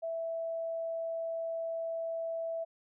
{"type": "tone", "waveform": "sine", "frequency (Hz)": 659.3, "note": "E5", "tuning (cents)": 0, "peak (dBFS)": -33, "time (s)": [0.02, 2.65], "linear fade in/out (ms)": 20, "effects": []}